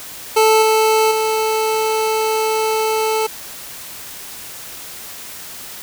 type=tone with level steps; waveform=25% pulse; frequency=438.5 Hz; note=A4; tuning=6 cents flat; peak=-6 / -8 / -12 dBFS; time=0.36-3.27 s; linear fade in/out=10 ms; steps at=0.62 / 1.11 s; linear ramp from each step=5 ms; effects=white hiss -33 dBFS RMS until 5.82 s